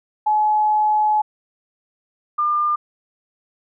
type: tone pair in turn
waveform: sine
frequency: 851 / 1201.2 Hz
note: G#5 / D6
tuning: +42 / +39 cents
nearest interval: tritone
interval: 597 cents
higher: second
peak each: -14 / -16 dBFS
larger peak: first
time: 0.26-1.22 / 2.38-2.76 s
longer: first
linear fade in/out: 10 ms
effects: none